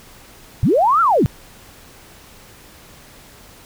sine linear two-way sweep, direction up then down, 83.6 to 1396.9 to 83.6 Hz, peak -11 dBFS, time 0.63-1.26 s, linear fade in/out 0 ms, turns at 1.01 s, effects pink hiss -44 dBFS RMS until 3.65 s

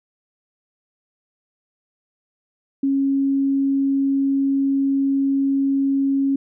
sine tone, 274.1 Hz, C#4, 19 cents flat, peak -16 dBFS, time 2.83-6.36 s, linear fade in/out 5 ms, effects none

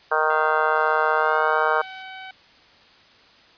harmonic tone, 155.56 Hz, D#3, in tune, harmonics 3 / 4 / 5 / 6 / 7 / 8 / 9 / 10, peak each -26 / -26 / -26 / -26 / -26 / -26 / -26 / -26 dBFS, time 0.11-1.82 s, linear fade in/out 10 ms
15% pulse tone with pitch glide, 687 to 757.9 Hz, F5 to F#5, -29 to +41 cents, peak -29 dBFS, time 0.3-2.31 s, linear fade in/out 2 ms, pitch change +170 cents, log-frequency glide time 1.16-1.58 s
violet noise, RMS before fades -37 dBFS, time 0.75-2.03 s, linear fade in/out 10 ms
effects white hiss -52 dBFS RMS until 3.57 s + resampled to 11025 Hz

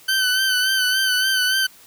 20% pulse tone with vibrato, 1525 Hz, G6, 48 cents flat, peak -12 dBFS, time 0.08-1.67 s, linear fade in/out 10 ms, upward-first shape sine, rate 3.5 Hz, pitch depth 40 cents each way, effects white hiss -48 dBFS RMS until 1.86 s

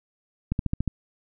click train, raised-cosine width 5 ms, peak -12 dBFS, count 6, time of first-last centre 0.52-0.877 s, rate 14 Hz, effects none

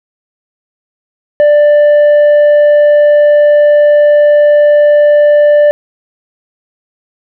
sine tone with tanh clipping, 590 Hz, D5, 8 cents sharp, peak -4 dBFS, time 1.4-5.71 s, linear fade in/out 0 ms, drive 4 dB, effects none

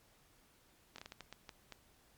slowing click train, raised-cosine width 0.2 ms, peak -30 dBFS, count 9, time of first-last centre 0.96-1.723 s, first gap 23 ms, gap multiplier 1.39, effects pink hiss -68 dBFS RMS until 2.17 s + MP3 96 kbps

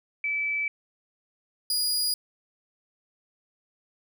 sine / sawtooth tone pair in turn, 2308 / 4890 Hz, D7 / D#8, -31 / -31 cents, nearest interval octave + minor second, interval 1300 cents, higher second, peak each -25 / -21 dBFS, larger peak second, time 0.24-0.68 / 1.7-2.14 s, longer neither, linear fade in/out 2 ms, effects none

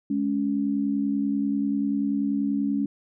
sine tone pair together, 209.9 / 280.2 Hz, G#3 / C#4, +19 / +19 cents, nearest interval perfect fourth, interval 500 cents, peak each -26 / -24 dBFS, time 0.1-2.86 s, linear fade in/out 5 ms, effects none

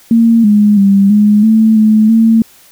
sine tone with pitch steps, 229.6 / 208.1 / 197.6 / 208.7 / 220.7 / 216.1 / 225.4 Hz, A#3 / G#3 / G3 / G#3 / A3 / A3 / A3, -26 / +4 / +14 / +9 / +5 / -31 / +42 cents, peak -4 dBFS, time 0.11-2.42 s, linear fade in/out 2 ms, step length 330 ms, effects white hiss -43 dBFS RMS until 2.71 s

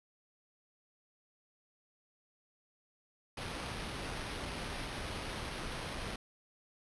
pink noise with sample-and-hold, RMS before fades -41 dBFS, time 3.37-6.16 s, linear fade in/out 5 ms, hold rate 7350 Hz, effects resampled to 24000 Hz

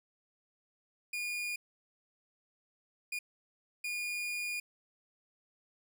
40% pulse tone bursts at uneven times, 2434 Hz, D#7, 39 cents flat, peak -34 dBFS, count 3, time 1.13-1.56 / 3.12-3.19 / 3.84-4.6 s, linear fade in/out 5 ms, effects none

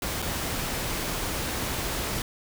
pink noise with dropouts, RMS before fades -30 dBFS, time 0.02-2.22 s, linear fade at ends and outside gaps 2 ms, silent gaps 0.22-0.224 s, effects none

